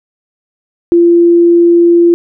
sine tone, 342.9 Hz, F4, 32 cents flat, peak -3 dBFS, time 0.92-2.14 s, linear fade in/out 0 ms, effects none

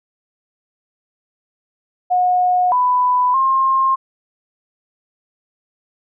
sine tone with pitch steps, 725 / 995 / 1064 Hz, F#5 / B5 / C6, -35 / +13 / +29 cents, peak -12 dBFS, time 2.1-3.96 s, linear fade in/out 20 ms, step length 620 ms, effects none

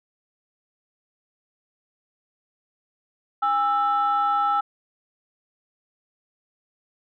sine tone pair together, 814.4 / 1321 Hz, G#5 / E6, -34 / +3 cents, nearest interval minor sixth, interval 837 cents, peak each -21 / -20 dBFS, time 3.42-4.61 s, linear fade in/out 10 ms, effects tanh soft clip ceiling -14 dBFS

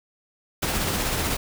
pink noise with tremolo, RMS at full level -24 dBFS, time 0.62-1.37 s, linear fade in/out 10 ms, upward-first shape sine, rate 16 Hz, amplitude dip 30%, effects none

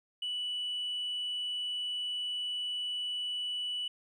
sine tone, 2960 Hz, F#7, in tune, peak -31 dBFS, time 0.22-3.88 s, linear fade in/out 5 ms, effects tanh soft clip ceiling -30 dBFS + 12-bit

